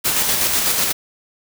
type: noise with tremolo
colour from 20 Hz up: white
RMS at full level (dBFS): -17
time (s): 0.04-0.93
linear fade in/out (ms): 20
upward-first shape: square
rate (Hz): 8.1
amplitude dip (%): 30
effects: none